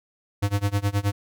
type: tone with tremolo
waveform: square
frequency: 101.1 Hz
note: G#2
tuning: 46 cents flat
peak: -19 dBFS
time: 0.42-1.12 s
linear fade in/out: 10 ms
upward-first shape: sine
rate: 9.5 Hz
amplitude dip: 95%
effects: none